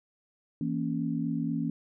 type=chord; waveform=sine; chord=A# diminished; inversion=second; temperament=equal; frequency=164.81 / 233.1 / 277.2 Hz; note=E3 / A#3 / C#4; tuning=0 / 0 / 0 cents; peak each=-32 dBFS; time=0.61-1.7 s; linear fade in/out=2 ms; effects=none